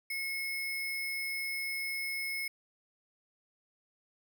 sine tone with sample-and-hold, 2172 Hz, C#7, 36 cents flat, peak -33 dBFS, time 0.1-2.48 s, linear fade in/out 5 ms, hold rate 7350 Hz, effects none

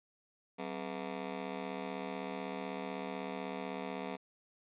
15% pulse ring-modulated tone, 228.3 Hz, A#3, 36 cents flat, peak -29 dBFS, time 0.58-4.17 s, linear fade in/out 20 ms, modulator 38 Hz, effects resampled to 8000 Hz + 11-bit

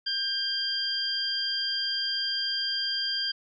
sine tone cluster, 1590 / 3185 / 4791 Hz, G6 / G7 / D8, +24 / +27 / +34 cents, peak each -35 / -31 / -29 dBFS, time 0.06-3.32 s, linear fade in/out 10 ms, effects none

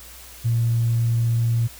triangle tone with tanh clipping, 116.54 Hz, A#2, in tune, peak -17 dBFS, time 0.44-1.68 s, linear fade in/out 20 ms, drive 4 dB, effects added 60 Hz sine -46 dBFS peak until 1.79 s + white hiss -43 dBFS RMS until 1.79 s

